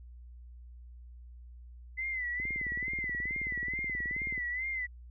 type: tone with vibrato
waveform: sine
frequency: 2022 Hz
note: B6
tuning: 40 cents sharp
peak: -32 dBFS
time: 1.97-4.87 s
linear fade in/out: 20 ms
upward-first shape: sine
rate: 2.3 Hz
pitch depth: 84 cents each way
type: click train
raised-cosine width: 3 ms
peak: -32 dBFS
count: 38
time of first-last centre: 2.4-4.379 s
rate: 18.7 Hz
effects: added 60 Hz sine -47 dBFS peak until 5.1 s